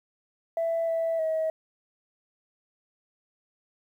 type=tone with pitch steps; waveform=sine; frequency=663 / 658 / 638 Hz; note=E5 / E5 / D#5; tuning=+10 / -3 / +43 cents; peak=-23 dBFS; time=0.57-1.5 s; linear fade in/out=2 ms; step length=310 ms; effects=tanh soft clip ceiling -21 dBFS + 10-bit